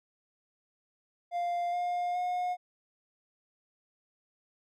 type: tone with pitch steps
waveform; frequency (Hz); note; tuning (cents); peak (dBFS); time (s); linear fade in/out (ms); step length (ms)
triangle; 698.5 / 709.1 / 719.8; F5 / F5 / F#5; 0 / +26 / -48; -27; 1.31-2.57; 50; 420
effects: none